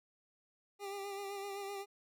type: tone with vibrato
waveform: 25% pulse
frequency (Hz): 398.6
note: G4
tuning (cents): +29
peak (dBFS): -37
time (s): 0.79-1.86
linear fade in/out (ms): 50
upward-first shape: sine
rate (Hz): 7.8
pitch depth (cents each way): 34
effects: none